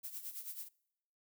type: noise with tremolo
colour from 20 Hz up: violet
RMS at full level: -43 dBFS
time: 0.03-0.69 s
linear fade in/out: 20 ms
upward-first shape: sine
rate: 9.2 Hz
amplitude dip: 70%
effects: noise-tail reverb RT60 0.8 s tail -25 dB re dry